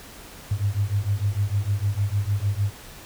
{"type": "beating tone pair", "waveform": "sine", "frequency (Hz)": [98, 104.6], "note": ["G2", "G#2"], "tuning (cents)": [0, 13], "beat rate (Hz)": 6.6, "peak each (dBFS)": -24, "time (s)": [0.51, 2.71], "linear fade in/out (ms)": 5, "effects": ["pink hiss -43 dBFS RMS until 3.05 s"]}